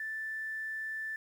sine tone with quantisation, 1762 Hz, A6, 2 cents sharp, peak -35 dBFS, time 0-1.16 s, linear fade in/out 2 ms, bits 10, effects none

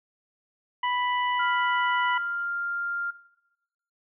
harmonic tone, 987.8 Hz, B5, in tune, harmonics 1 / 2 / 3, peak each -25 / -31 / -35 dBFS, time 0.83-2.18 s, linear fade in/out 5 ms
sine tone, 1396.9 Hz, F6, in tune, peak -27 dBFS, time 1.39-3.11 s, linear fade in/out 10 ms
effects noise-tail reverb RT60 1.0 s tail -18 dB re dry

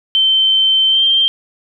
sine tone with pitch glide, 3099 to 3157 Hz, G7 to G7, -21 to +12 cents, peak -9 dBFS, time 0.15-1.28 s, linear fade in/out 0 ms, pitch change +33 cents, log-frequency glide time 0.89-1.01 s, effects none

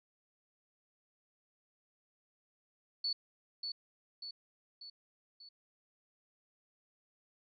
sine tone with echo, 4446 Hz, C#8, 4 cents sharp, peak -32 dBFS, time 3.04-3.13 s, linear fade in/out 5 ms, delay 590 ms, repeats 4, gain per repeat -5 dB, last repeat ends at 5.49 s, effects none

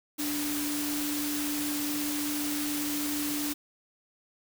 sine tone in noise, 293.7 Hz, D4, in tune, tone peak -31 dBFS, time 0.18-3.54 s, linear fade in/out 20 ms, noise white, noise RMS -34 dBFS, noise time 0.18-3.54 s, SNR 0 dB, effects none

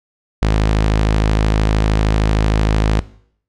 sawtooth tone, 53.1 Hz, G#1, 39 cents sharp, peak -8 dBFS, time 0.42-3 s, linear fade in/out 0 ms, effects noise-tail reverb RT60 0.6 s tail -19 dB re dry + low-pass 6000 Hz 12 dB/octave

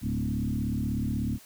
sine tone with frequency modulation, 164.81 Hz, E3, in tune, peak -26 dBFS, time 0.01-1.39 s, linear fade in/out 50 ms, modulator 36.4 Hz, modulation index 2.9, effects white hiss -53 dBFS RMS until 1.45 s

